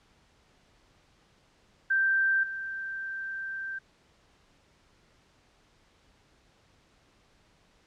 sine tone with level steps, 1568 Hz, G6, in tune, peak -22 / -33 dBFS, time 1.9-3.79 s, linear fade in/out 10 ms, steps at 2.43 s, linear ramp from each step 5 ms, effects pink hiss -64 dBFS RMS until 7.86 s + low-pass 6000 Hz 12 dB/octave

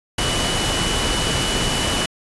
sine tone in noise, 2960 Hz, F#7, in tune, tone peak -25 dBFS, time 0.18-2.06 s, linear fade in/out 5 ms, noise pink, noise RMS -21 dBFS, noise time 0.18-2.06 s, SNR -7 dB, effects resampled to 24000 Hz

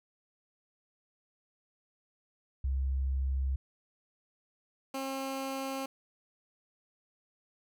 sine / 15% pulse tone pair in turn, 66.7 / 268.7 Hz, C2 / C4, +34 / +46 cents, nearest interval 2 octaves, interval 2412 cents, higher second, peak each -28 dBFS, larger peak neither, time 2.64-3.56 / 4.94-5.86 s, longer neither, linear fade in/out 5 ms, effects none

